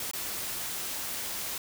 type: noise with dropouts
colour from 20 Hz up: white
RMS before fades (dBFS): -35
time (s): 0-1.58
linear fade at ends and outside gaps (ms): 2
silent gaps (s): 0.113-0.134
effects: none